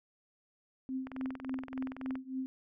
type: tone with tremolo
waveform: sine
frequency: 261.6 Hz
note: C4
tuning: in tune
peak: -32 dBFS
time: 0.89-2.46 s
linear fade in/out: 0 ms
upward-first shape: triangle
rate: 3.5 Hz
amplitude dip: 95%
type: click train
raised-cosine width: 0.5 ms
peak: -29 dBFS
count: 24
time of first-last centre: 1.07-2.155 s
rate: 21.2 Hz
effects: none